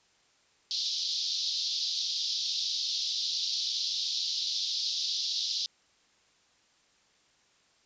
pink band-pass noise, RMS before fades -32 dBFS, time 0.71-5.66 s, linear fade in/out 0 ms, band 3600 to 5400 Hz, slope 48 dB/octave, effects white hiss -66 dBFS RMS until 7.85 s + resampled to 16000 Hz

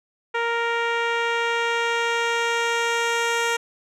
10% pulse tone with low-pass filter sweep, 466.2 Hz, A#4, in tune, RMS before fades -23 dBFS, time 0.34-3.57 s, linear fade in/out 10 ms, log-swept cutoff 2300 to 8900 Hz, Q 0.72, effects none

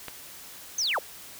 click, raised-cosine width 0.3 ms, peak -19 dBFS, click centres 0.083 s
sine linear sweep, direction down, 6510 to 370 Hz, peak -24 dBFS, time 0.78-0.99 s, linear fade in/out 5 ms
effects white hiss -45 dBFS RMS until 1.39 s

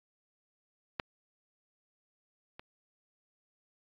clicks, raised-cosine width 0.3 ms, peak -15 / -28 dBFS, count 2, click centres 0.998 / 2.595 s, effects low-pass 4000 Hz 12 dB/octave + AAC 32 kbps

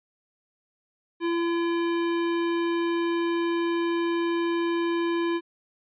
square tone, 339.1 Hz, E4, 49 cents sharp, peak -24 dBFS, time 1.2-5.41 s, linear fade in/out 50 ms, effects resampled to 8000 Hz

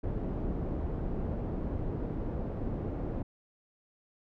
pink low-pass noise, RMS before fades -34 dBFS, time 0.03-3.23 s, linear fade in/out 10 ms, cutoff 480 Hz, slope 12 dB/octave, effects none

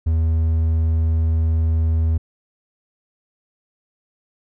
triangle tone, 80.7 Hz, E2, 36 cents flat, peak -13 dBFS, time 0.06-2.18 s, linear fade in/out 10 ms, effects none

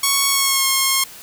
5% pulse tone with pitch glide, 1108.7 to 1075.9 Hz, C#6 to C6, 0 to +48 cents, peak -3 dBFS, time 0.03-1.04 s, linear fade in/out 5 ms, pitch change -52 cents, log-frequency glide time 0.3-0.66 s, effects white hiss -39 dBFS RMS until 1.22 s

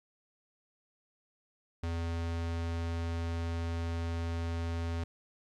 square tone, 83.8 Hz, E2, 29 cents sharp, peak -33 dBFS, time 1.83-5.04 s, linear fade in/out 5 ms, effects low-pass 6000 Hz 12 dB/octave + 12-bit

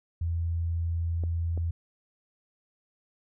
sine tone, 83.9 Hz, E2, 31 cents sharp, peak -26 dBFS, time 0.21-1.71 s, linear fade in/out 5 ms
clicks, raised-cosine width 2 ms, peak -26 dBFS, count 2, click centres 1.237 / 1.576 s
effects none

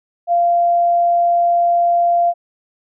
sine tone, 692 Hz, F5, 16 cents flat, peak -11 dBFS, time 0.27-2.34 s, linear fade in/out 50 ms, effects none

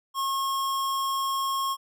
square tone, 1084 Hz, C#6, 39 cents flat, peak -26 dBFS, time 0.14-1.77 s, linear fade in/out 50 ms, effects none

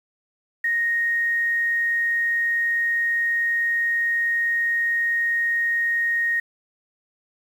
sine tone, 1864.7 Hz, A#6, in tune, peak -19 dBFS, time 0.64-6.4 s, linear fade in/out 5 ms, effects 8-bit

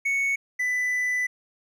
triangle tone pair in turn, 2217 / 1992.8 Hz, C#7 / B6, 0 / +15 cents, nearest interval major second, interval 185 cents, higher first, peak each -20 / -21 dBFS, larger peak first, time 0.05-0.36 / 0.59-1.27 s, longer second, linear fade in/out 10 ms, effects none

